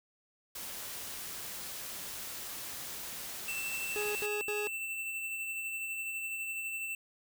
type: noise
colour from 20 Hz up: white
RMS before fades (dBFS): -42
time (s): 0.55-4.26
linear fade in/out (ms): 5
type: tone with tremolo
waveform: square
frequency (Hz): 2673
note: E7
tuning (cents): +23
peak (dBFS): -35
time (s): 3.48-6.95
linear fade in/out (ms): 2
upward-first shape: sine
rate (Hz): 12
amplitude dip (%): 30
type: tone bursts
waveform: 40% pulse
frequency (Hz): 417.2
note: G#4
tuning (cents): +8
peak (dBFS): -33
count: 3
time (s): 3.96-4.672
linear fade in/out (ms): 0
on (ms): 190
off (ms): 71
effects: none